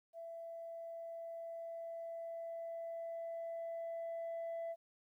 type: tone with level ramp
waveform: sine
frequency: 667 Hz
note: E5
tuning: 20 cents sharp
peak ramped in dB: -45 to -37 dBFS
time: 0.13-4.76 s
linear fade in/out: 50 ms
effects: tanh soft clip ceiling -38 dBFS + 13-bit